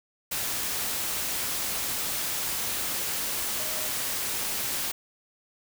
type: tone in noise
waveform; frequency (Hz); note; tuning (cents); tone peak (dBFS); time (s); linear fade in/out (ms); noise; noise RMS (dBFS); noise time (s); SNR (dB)
sine; 619; D#5; -9; -41; 3.59-3.88; 10; white; -30; 0.31-4.92; -14
effects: none